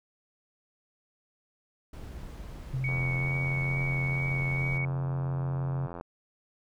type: noise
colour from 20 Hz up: brown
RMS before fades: -41 dBFS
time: 1.93-4.78 s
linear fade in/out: 5 ms
type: tone with pitch glide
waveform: sine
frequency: 130.81 to 135.74 Hz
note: C3 to C#3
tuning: 0 to -36 cents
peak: -28 dBFS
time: 2.73-5.87 s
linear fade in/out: 10 ms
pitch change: +64 cents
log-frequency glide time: 3.17-3.23 s
type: tone with vibrato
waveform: sine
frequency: 2236 Hz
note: C#7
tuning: 14 cents sharp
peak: -31 dBFS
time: 2.84-4.85 s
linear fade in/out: 2 ms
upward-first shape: triangle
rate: 2.3 Hz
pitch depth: 14 cents each way
type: click train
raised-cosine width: 1 ms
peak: -26 dBFS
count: 270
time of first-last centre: 2.89-6.011 s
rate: 86.2 Hz
effects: none